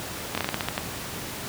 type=slowing click train; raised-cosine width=0.3 ms; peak=-9 dBFS; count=9; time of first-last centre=0.35-0.779 s; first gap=26 ms; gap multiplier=1.2; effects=pink hiss -34 dBFS RMS until 1.48 s + high-pass 80 Hz 12 dB/octave